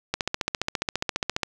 click train, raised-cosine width 0.2 ms, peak -7 dBFS, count 20, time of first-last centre 0.14-1.433 s, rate 14.7 Hz, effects none

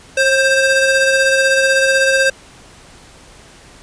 35% pulse ring-modulated tone, 1058 Hz, C6, 19 cents sharp, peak -6 dBFS, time 0.17-2.3 s, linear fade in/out 5 ms, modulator 521 Hz, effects pink hiss -42 dBFS RMS until 3.82 s + resampled to 22050 Hz

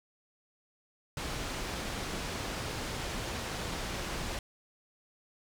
pink low-pass noise, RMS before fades -37 dBFS, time 1.17-4.39 s, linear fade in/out 2 ms, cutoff 7200 Hz, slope 12 dB/octave, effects none

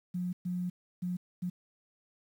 sine tone bursts at uneven times, 179.2 Hz, F3, 45 cents sharp, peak -31 dBFS, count 4, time 0.14-0.33 / 0.45-0.7 / 1.02-1.17 / 1.42-1.5 s, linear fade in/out 10 ms, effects 10-bit

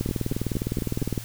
two click trains, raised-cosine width 3 ms, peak -13 / -14 dBFS, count 24 / 5, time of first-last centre 0.01-1.178 / 0.09-1.018 s, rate 19.7 / 4.31 Hz, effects added 114 Hz sine -38 dBFS peak until 1.24 s + white hiss -42 dBFS RMS until 1.24 s

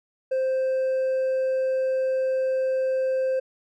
sine tone with hard clipping, 523.3 Hz, C5, in tune, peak -22 dBFS, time 0.31-3.4 s, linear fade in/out 10 ms, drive 2 dB, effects none

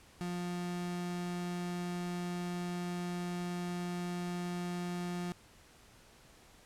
35% pulse tone, 176.6 Hz, F3, 20 cents sharp, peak -34 dBFS, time 0.21-5.32 s, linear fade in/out 0 ms, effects pink hiss -60 dBFS RMS until 6.65 s + low-pass 11000 Hz 12 dB/octave

